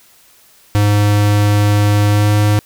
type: tone with pitch glide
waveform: square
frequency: 103.4 to 104.42 Hz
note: G#2 to G#2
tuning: -7 to +10 cents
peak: -10 dBFS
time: 0.75-2.59 s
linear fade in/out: 0 ms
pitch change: +17 cents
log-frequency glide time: 2.09-2.31 s
effects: white hiss -48 dBFS RMS until 2.65 s